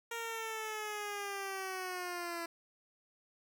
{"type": "linear sweep", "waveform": "10% pulse", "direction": "down", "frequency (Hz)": [466.2, 335], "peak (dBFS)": -30, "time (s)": [0.11, 2.46], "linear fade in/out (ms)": 5, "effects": []}